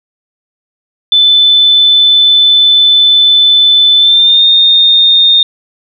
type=tone with pitch glide; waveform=sine; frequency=3514 to 3661 Hz; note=A7 to A#7; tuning=-3 to -32 cents; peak=-3 dBFS; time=1.12-5.43 s; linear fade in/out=2 ms; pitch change=+71 cents; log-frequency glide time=3.98-4.44 s; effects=none